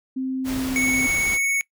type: tone with pitch glide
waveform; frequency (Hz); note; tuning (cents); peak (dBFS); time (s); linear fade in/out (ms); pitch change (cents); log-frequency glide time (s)
sine; 261.6 to 259.3; C4 to C4; 0 to -15; -23; 0.16-1.07; 10; -15; 0.72-0.81
type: noise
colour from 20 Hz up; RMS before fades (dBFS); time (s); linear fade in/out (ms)
pink; -32; 0.44-1.39; 50
type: tone with vibrato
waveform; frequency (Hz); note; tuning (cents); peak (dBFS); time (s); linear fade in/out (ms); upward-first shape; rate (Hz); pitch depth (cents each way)
square; 2217; C#7; 0; -20; 0.76-1.61; 0; sine; 18; 12
effects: noise-tail reverb RT60 0.1 s tail -22 dB re dry